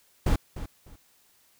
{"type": "noise with echo", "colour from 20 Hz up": "brown", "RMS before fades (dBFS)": -22, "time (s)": [0.26, 0.36], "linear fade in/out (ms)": 5, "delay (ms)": 300, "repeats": 2, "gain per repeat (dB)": -13, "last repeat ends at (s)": 0.96, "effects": ["white hiss -63 dBFS RMS until 1.59 s"]}